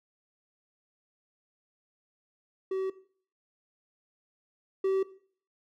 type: tone pair in turn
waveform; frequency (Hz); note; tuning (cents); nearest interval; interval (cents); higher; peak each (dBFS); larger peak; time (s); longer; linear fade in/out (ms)
triangle; 380.8 / 384.3; F#4 / G4; +50 / -34; unison; 16; second; -26 / -22; second; 2.71-2.9 / 4.84-5.03; neither; 5
effects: noise-tail reverb RT60 0.5 s tail -17 dB re dry